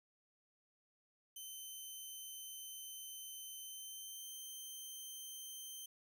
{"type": "tone with pitch glide", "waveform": "10% pulse", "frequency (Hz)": [3076, 3114], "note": ["G7", "G7"], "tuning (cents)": [-33, -12], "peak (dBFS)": -40, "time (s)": [1.36, 5.86], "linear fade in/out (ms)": 5, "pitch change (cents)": 21, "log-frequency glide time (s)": [3.63, 4.3], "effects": []}